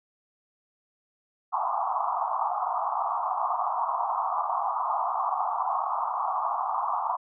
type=band-pass noise; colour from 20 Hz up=white; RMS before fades=-28 dBFS; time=1.52-7.17 s; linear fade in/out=20 ms; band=690 to 1200 Hz; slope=96 dB/octave; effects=none

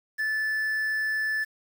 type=tone with quantisation; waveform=triangle; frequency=1746 Hz; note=A6; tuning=14 cents flat; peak=-23 dBFS; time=0.18-1.45 s; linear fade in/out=20 ms; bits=8; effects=none

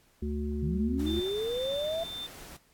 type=harmonic tone; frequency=73.42 Hz; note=D2; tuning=in tune; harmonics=1 / 3 / 5; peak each=-32 / -34 / -38 dBFS; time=0.22-1.2 s; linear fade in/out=5 ms
type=linear sweep; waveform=sine; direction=up; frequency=137.7 to 675 Hz; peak=-29 dBFS; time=0.62-2.04 s; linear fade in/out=10 ms
type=noise; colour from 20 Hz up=pink; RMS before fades=-47 dBFS; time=0.99-2.57 s; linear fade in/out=5 ms
type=tone with tremolo; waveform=sine; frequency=3570 Hz; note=A7; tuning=24 cents sharp; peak=-35 dBFS; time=1.06-2.27 s; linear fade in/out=10 ms; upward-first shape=triangle; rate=1.9 Hz; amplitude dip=45%
effects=pink hiss -65 dBFS RMS until 2.73 s + AAC 64 kbps

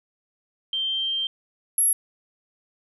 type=tone pair in turn; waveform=sine; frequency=3151 / 11229 Hz; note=G7 / F9; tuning=+8 / +8 cents; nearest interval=octave + minor seventh; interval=2200 cents; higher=second; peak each=-23 / -17 dBFS; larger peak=second; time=0.73-1.27 / 1.78-1.93 s; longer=first; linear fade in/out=2 ms; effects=none

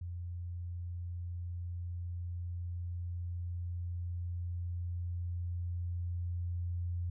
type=tone with level ramp; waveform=sine; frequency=87.31 Hz; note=F2; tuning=in tune; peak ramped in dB=-38 to -33 dBFS; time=0.01-7.1 s; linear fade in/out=5 ms; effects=none

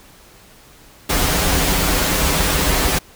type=noise with comb filter; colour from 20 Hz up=pink; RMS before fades=-17 dBFS; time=1.09-2.99 s; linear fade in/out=10 ms; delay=8.8 ms; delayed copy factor=-0.7; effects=pink hiss -46 dBFS RMS until 3.15 s

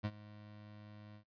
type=tone with ADSR envelope; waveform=25% pulse; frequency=105 Hz; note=G#2; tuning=19 cents sharp; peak=-30 dBFS; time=0.03-1.24 s; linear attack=22 ms; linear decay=53 ms; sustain=-19 dB; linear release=89 ms; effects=noise-tail reverb RT60 0.1 s tail -18 dB re dry + resampled to 11025 Hz

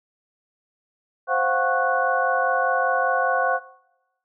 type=tone cluster; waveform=sine; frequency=523 / 702 / 747 / 1100 / 1479 Hz; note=C5 / F5 / F#5 / C#6 / F#6; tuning=-1 / +9 / +16 / -14 / -1 cents; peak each=-25 dBFS; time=1.27-3.6 s; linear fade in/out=50 ms; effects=noise-tail reverb RT60 1.0 s tail -22 dB re dry

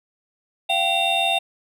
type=tone cluster; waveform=triangle; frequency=685 / 772 / 2745 / 3645 Hz; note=F5 / G5 / F7 / A#7; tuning=-34 / -27 / -31 / -40 cents; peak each=-22 dBFS; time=0.69-1.39 s; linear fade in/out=10 ms; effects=none

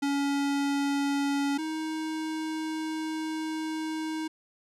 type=tone pair in turn; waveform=square; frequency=281.5 / 315.3 Hz; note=C#4 / D#4; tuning=+27 / +23 cents; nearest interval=major second; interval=196 cents; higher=second; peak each=-26 / -31 dBFS; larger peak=first; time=0.02-1.58 / 1.58-4.28 s; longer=second; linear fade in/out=10 ms; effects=low-pass 9000 Hz 12 dB/octave

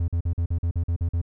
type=tone bursts; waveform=triangle; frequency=84.8 Hz; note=E2; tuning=50 cents sharp; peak=-19 dBFS; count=10; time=0-1.215 s; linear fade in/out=5 ms; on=81 ms; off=45 ms; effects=none

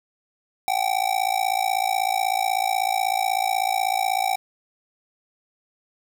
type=tone with amplitude modulation; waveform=square; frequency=768 Hz; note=G5; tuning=36 cents flat; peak=-17 dBFS; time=0.68-4.36 s; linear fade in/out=0 ms; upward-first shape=sine; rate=56.2 Hz; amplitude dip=100%; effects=9-bit

